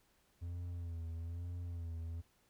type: tone with vibrato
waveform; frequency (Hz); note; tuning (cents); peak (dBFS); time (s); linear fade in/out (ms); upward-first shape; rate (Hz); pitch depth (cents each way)
triangle; 85; F2; -46; -38; 0.41-2.22; 20; sine; 1.1; 55
effects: pink hiss -73 dBFS RMS until 2.49 s